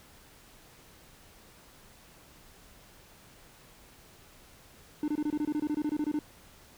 triangle tone bursts, 300 Hz, D4, 37 cents sharp, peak -25 dBFS, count 16, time 5.03-6.19 s, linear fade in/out 2 ms, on 50 ms, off 24 ms, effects pink hiss -56 dBFS RMS until 6.77 s

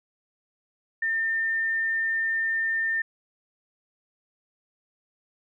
sine tone, 1805 Hz, A6, 44 cents sharp, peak -23 dBFS, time 1.02-3.02 s, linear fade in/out 5 ms, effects none

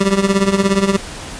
25% pulse tone with tremolo, 196 Hz, G3, in tune, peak -5 dBFS, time 0-0.97 s, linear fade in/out 10 ms, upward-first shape triangle, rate 17 Hz, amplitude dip 85%, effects pink hiss -30 dBFS RMS until 1.39 s + resampled to 22050 Hz

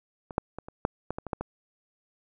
clicks, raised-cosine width 1 ms, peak -24 / -9 / -22 / -27 / -9 / -16 / -19 / -22 / -14 / -18 dBFS, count 10, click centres 0.308 / 0.381 / 0.586 / 0.685 / 0.851 / 1.106 / 1.185 / 1.267 / 1.332 / 1.41 s, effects none

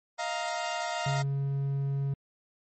sawtooth chord, Eb suspended second, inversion none, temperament equal with one note detuned, 629.8 / 698.5 / 932.3 Hz, Eb5 / F5 / Bb5, +21 / 0 / 0 cents, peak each -33 / -29 / -32 dBFS, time 0.18-1.23 s, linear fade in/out 20 ms
triangle tone, 138.59 Hz, C#3, in tune, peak -25 dBFS, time 1.06-2.14 s, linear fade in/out 5 ms
effects MP3 32 kbps

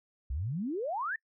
sine exponential sweep, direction up, 58.27 to 1859 Hz, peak -31 dBFS, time 0.3-1.16 s, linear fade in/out 5 ms, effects noise-tail reverb RT60 0.1 s tail -26 dB re dry

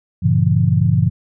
sine chord, G diminished seventh, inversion none, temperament just, 98 / 117.6 / 141.12 / 169.34 Hz, G2 / Bb2 / Db3 / Fb3, 0 / +16 / +31 / +47 cents, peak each -17 dBFS, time 0.22-1.1 s, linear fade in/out 20 ms, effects none

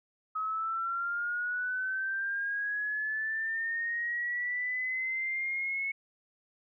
sine linear sweep, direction up, 1271 to 2200 Hz, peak -30 dBFS, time 0.35-5.92 s, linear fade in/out 10 ms, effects none

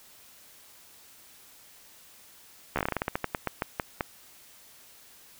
slowing click train, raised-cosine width 0.5 ms, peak -12 dBFS, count 18, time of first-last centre 2.76-4.008 s, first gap 13 ms, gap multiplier 1.19, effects white hiss -54 dBFS RMS until 5.39 s

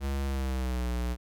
square tone with pitch glide, 68.6 to 60.76 Hz, C#2 to B1, -17 to -28 cents, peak -29 dBFS, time 0-1.17 s, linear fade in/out 50 ms, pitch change -211 cents, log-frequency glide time 0.25-0.89 s, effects none

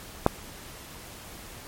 click, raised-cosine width 1 ms, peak -3 dBFS, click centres 0.264 s, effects pink hiss -44 dBFS RMS until 1.67 s + MP3 64 kbps

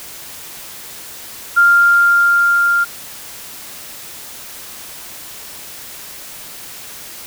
sine tone with level ramp, 1396.9 Hz, F6, in tune, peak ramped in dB -6 to -11 dBFS, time 1.56-2.85 s, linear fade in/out 20 ms, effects white hiss -33 dBFS RMS until 7.26 s

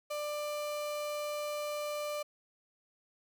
35% pulse tone, 593 Hz, D5, 17 cents sharp, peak -33 dBFS, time 0.1-2.23 s, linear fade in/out 10 ms, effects none

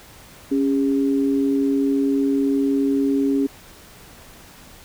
sine tone pair together, 276.6 / 406.1 Hz, C#4 / G#4, -4 / -39 cents, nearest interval perfect fifth, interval 665 cents, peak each -17 / -24 dBFS, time 0.51-3.47 s, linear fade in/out 10 ms, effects pink hiss -45 dBFS RMS until 4.84 s

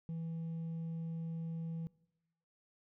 triangle tone with hard clipping, 164.3 Hz, E3, 5 cents flat, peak -37 dBFS, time 0.09-1.87 s, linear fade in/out 0 ms, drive 1 dB, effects noise-tail reverb RT60 0.9 s tail -22 dB re dry

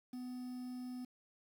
triangle tone with quantisation, 250.3 Hz, B3, 23 cents sharp, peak -40 dBFS, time 0.13-1.05 s, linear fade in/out 5 ms, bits 10, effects none

